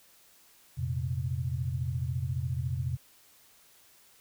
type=chord; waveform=sine; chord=F suspended fourth; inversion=none; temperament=equal with one note detuned; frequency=87.06 / 116.54 / 130.81 Hz; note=F2 / Bb2 / C3; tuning=-5 / 0 / 0 cents; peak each=-34 / -35 / -32 dBFS; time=0.77-2.97 s; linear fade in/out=20 ms; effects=white hiss -60 dBFS RMS until 4.2 s